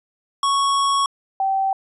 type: tone pair in turn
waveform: square / sine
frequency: 1108.7 / 774.5 Hz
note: C#6 / G5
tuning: 0 / -21 cents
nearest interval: tritone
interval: 621 cents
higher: first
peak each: -17 dBFS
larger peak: neither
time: 0.43-1.06 / 1.4-1.73 s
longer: first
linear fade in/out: 2 ms
effects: resampled to 24000 Hz